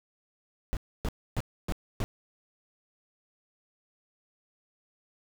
brown noise bursts, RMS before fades -29 dBFS, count 5, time 0.73-2.04 s, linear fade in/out 0 ms, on 38 ms, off 280 ms, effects none

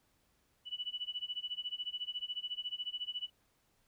sine tone with tremolo, 2960 Hz, F#7, in tune, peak -34 dBFS, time 0.65-3.3 s, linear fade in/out 50 ms, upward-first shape sine, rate 14 Hz, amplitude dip 95%, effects pink hiss -74 dBFS RMS until 3.87 s

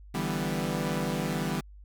sawtooth chord, E minor seventh, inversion third, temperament equal, 146.83 / 164.81 / 196 / 246.9 Hz, D3 / E3 / G3 / B3, 0 / 0 / 0 / 0 cents, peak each -31 / -29 / -29 / -31 dBFS, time 0.14-1.61 s, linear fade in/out 10 ms, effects added 50 Hz sine -46 dBFS peak until 1.84 s

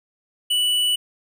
sine tone with tanh clipping, 2960 Hz, F#7, in tune, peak -19 dBFS, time 0.5-0.96 s, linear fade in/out 10 ms, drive 13 dB, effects none

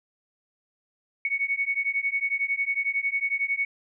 sine beating tone pair, 2217 / 2228 Hz, C#7 / C#7, 0 / +8 cents, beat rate 11 Hz, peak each -27 dBFS, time 1.25-3.65 s, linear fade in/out 2 ms, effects none

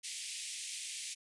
white band-pass noise, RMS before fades -43 dBFS, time 0.03-1.15 s, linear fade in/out 20 ms, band 2100 to 10000 Hz, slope 48 dB/octave, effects resampled to 24000 Hz

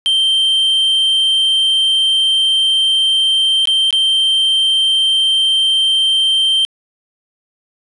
triangle tone with dropouts, 3136 Hz, G7, in tune, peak -9 dBFS, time 0.06-6.65 s, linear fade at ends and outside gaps 0 ms, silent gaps 3.655-3.673 / 3.907-3.927 s, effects resampled to 24000 Hz + 8-bit

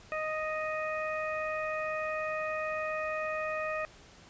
harmonic tone, 622.3 Hz, D#5, in tune, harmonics 1 / 2 / 3 / 4, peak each -34 / -37 / -39 / -40 dBFS, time 0.12-3.85 s, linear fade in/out 0 ms, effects pink hiss -55 dBFS RMS until 4.29 s + resampled to 16000 Hz

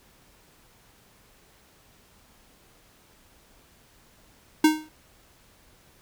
square tone with exponential decay, 310 Hz, D#4, 6 cents flat, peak -13 dBFS, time 4.64-4.89 s, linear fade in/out 5 ms, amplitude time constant 53 ms, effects pink hiss -58 dBFS RMS until 6.01 s

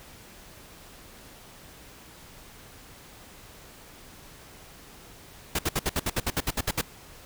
pink noise bursts, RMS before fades -26 dBFS, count 13, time 5.55-6.813 s, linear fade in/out 5 ms, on 39 ms, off 63 ms, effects pink hiss -49 dBFS RMS until 7.25 s

